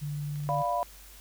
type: tone with vibrato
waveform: sine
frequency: 146.83 Hz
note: D3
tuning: in tune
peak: -31 dBFS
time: 0.01-0.63 s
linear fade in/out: 20 ms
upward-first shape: sine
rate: 19 Hz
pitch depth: 28 cents each way
type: clicks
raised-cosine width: 0.2 ms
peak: -36 dBFS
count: 11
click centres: 0.358 / 0.404 / 0.437 / 0.47 / 0.504 / 0.546 / 0.586 / 0.619 / 0.656 / 0.692 / 0.728 s
type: chord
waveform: sine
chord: B diminished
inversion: first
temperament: equal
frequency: 587.3 / 698.5 / 987.8 Hz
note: D5 / F5 / B5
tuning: 0 / 0 / 0 cents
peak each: -33 / -29 / -30 dBFS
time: 0.49-0.83 s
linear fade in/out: 0 ms
effects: added 49 Hz sine -51 dBFS peak until 1.2 s + white hiss -52 dBFS RMS until 1.2 s